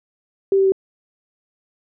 sine tone with pitch steps, 390.5 / 387.1 / 383.8 Hz, G4 / G4 / G4, -7 / -22 / -37 cents, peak -12 dBFS, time 0.52-0.721 s, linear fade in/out 2 ms, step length 67 ms, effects none

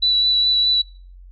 sine tone with vibrato, 3951 Hz, B7, in tune, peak -14 dBFS, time 0.02-0.82 s, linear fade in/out 10 ms, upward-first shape sine, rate 4.8 Hz, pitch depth 12 cents each way, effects noise-tail reverb RT60 0.4 s tail -24 dB re dry + added 45 Hz sine -39 dBFS peak until 1.31 s

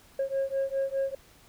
sine beating tone pair, 540 / 544.9 Hz, C#5 / C#5, -45 / -30 cents, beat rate 4.9 Hz, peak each -28 dBFS, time 0.19-1.15 s, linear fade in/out 5 ms, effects tanh soft clip ceiling -23 dBFS + pink hiss -57 dBFS RMS until 1.48 s

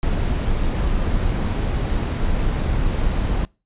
brown noise, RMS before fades -20 dBFS, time 0.03-3.45 s, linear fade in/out 0 ms, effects noise-tail reverb RT60 0.3 s tail -25 dB re dry + resampled to 8000 Hz

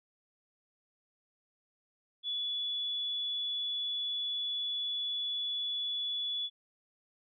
sine tone, 3424 Hz, A7, 48 cents flat, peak -32 dBFS, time 2.23-6.5 s, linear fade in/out 50 ms, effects none

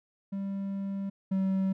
triangle tone pair in turn, 196.5 / 191.35 Hz, G3 / G3, +4 / -42 cents, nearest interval unison, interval 46 cents, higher first, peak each -29 / -23 dBFS, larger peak second, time 0.32-1.1 / 1.31-1.73 s, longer first, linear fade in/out 10 ms, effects none

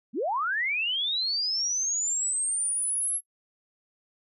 sine linear sweep, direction up, 183.5 to 11250 Hz, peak -25 dBFS, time 0.13-3.21 s, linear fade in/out 50 ms, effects noise-tail reverb RT60 0.1 s tail -24 dB re dry

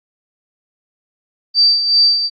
sine tone with tremolo, 4652 Hz, D8, 17 cents flat, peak -7 dBFS, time 1.54-2.3 s, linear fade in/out 50 ms, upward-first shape sine, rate 2.6 Hz, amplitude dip 60%, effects AAC 64 kbps

